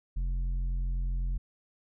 sine tone with tanh clipping, 44 Hz, F1, 14 cents sharp, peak -29 dBFS, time 0.16-1.38 s, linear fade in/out 10 ms, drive 7 dB, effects none

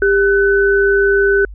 sine tone pair together, 398.5 / 1504.5 Hz, G4 / F#6, +28 / +28 cents, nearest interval octave + major seventh, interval 2300 cents, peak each -11 / -14 dBFS, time 0.02-1.45 s, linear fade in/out 2 ms, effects added 50 Hz sine -29 dBFS peak until 1.54 s

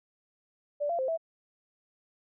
sine tone with pitch steps, 584 / 684 / 523 / 655 Hz, D5 / F5 / C5 / E5, -10 / -36 / -1 / -11 cents, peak -27 dBFS, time 0.8-1.176 s, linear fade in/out 20 ms, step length 94 ms, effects none

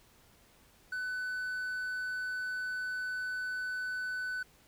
triangle tone, 1500 Hz, F#6, 23 cents sharp, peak -32 dBFS, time 0.92-4.43 s, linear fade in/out 5 ms, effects pink hiss -63 dBFS RMS until 4.67 s

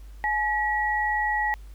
sine tone pair together, 849 / 1921.4 Hz, G#5 / B6, +38 / -48 cents, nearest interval octave + major second, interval 1414 cents, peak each -25 dBFS, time 0.24-1.54 s, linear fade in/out 0 ms, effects added 50 Hz sine -40 dBFS peak until 1.74 s + pink hiss -59 dBFS RMS until 1.74 s

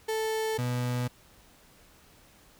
35% pulse tone pair in turn, 440 / 123.47 Hz, A4 / B2, 0 / 0 cents, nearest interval octave + minor seventh, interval 2200 cents, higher first, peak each -26 dBFS, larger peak neither, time 0.08-0.58 / 0.58-1.08 s, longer neither, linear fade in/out 10 ms, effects pink hiss -58 dBFS RMS until 2.59 s

